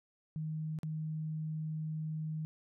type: tone with dropouts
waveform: sine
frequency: 156.3 Hz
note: D#3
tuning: 8 cents sharp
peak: -35 dBFS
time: 0.36-2.45 s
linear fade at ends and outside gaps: 0 ms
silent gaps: 0.788-0.832 s
effects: none